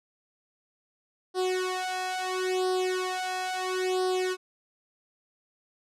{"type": "tone with flanger", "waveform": "sawtooth", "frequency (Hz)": 370, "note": "F#4", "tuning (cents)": 0, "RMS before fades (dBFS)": -29, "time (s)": [1.34, 4.37], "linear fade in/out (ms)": 50, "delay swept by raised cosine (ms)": [0.21, 1.51], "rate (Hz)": 0.74, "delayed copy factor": 1, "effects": ["low-pass 9000 Hz 12 dB/octave"]}